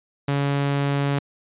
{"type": "tone", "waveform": "sawtooth", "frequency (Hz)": 141.1, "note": "C#3", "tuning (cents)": 31, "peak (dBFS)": -16, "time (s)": [0.28, 1.19], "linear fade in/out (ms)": 5, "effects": ["resampled to 8000 Hz"]}